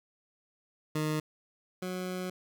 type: tone pair in turn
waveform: 20% pulse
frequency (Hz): 154.1 / 183.26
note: D#3 / F#3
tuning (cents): -16 / -16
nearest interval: minor third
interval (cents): 300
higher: second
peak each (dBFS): -24 / -29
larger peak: first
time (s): 0.95-1.2 / 1.82-2.3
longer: second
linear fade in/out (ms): 5
effects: none